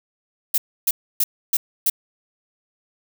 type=noise bursts; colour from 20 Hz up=violet; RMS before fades=-18 dBFS; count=5; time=0.54-1.9 s; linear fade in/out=5 ms; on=40 ms; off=290 ms; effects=none